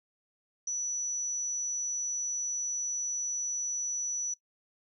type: tone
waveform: sine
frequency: 5920 Hz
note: F#8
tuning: in tune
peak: -30 dBFS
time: 0.67-4.34 s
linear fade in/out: 5 ms
effects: noise-tail reverb RT60 0.1 s tail -19 dB re dry